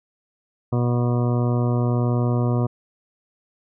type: harmonic tone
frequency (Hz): 121.4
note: B2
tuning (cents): -29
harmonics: 1 / 2 / 3 / 4 / 5 / 6 / 8 / 9 / 10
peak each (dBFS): -19 / -25 / -29 / -31 / -33 / -35 / -37 / -38 / -39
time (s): 0.72-2.67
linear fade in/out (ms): 10
effects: none